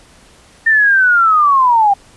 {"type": "linear sweep", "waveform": "sine", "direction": "down", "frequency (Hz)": [1815, 778], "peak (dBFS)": -7, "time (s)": [0.66, 1.94], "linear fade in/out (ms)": 10, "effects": ["pink hiss -45 dBFS RMS until 2.16 s", "resampled to 24000 Hz"]}